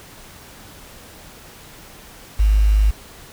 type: tone with quantisation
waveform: sine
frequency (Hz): 51.91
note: G#1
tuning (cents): 0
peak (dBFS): -11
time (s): 2.39-2.91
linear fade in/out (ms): 10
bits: 6
effects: pink hiss -42 dBFS RMS until 3.32 s